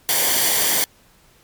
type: noise with comb filter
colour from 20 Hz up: white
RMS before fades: -18 dBFS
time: 0.09-0.84 s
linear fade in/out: 0 ms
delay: 0.76 ms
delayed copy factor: -0.6
effects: pink hiss -54 dBFS RMS until 1.43 s + MP3 96 kbps